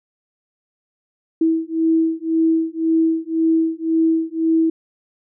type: beating tone pair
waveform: sine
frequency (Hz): 323.7 / 325.6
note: E4 / E4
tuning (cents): -31 / -21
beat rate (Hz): 1.9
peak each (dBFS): -18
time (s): 1.41-4.7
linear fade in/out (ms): 5
effects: none